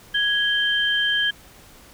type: tone pair together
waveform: sine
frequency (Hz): 1661.2 / 3136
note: G#6 / G7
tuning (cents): 0 / 0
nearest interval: major seventh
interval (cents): 1100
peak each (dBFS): -21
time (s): 0.14-1.31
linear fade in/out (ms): 10
effects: pink hiss -48 dBFS RMS until 1.93 s